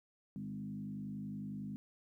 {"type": "tone with frequency modulation", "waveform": "sine", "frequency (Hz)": 201.8, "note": "G#3", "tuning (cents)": -49, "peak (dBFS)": -40, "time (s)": [0.36, 1.76], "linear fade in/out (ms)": 0, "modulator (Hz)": 50.9, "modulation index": 1.1, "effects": ["13-bit"]}